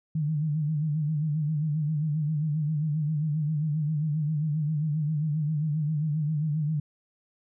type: tone with vibrato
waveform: sine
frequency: 152.4 Hz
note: D#3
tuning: 36 cents flat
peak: -24 dBFS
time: 0.15-6.8 s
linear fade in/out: 5 ms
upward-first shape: sine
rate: 7.5 Hz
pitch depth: 82 cents each way
effects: none